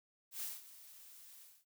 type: noise with ADSR envelope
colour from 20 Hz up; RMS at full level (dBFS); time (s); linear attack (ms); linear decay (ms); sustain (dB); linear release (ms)
blue; -41; 0.31-1.65; 110; 190; -16; 240
effects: none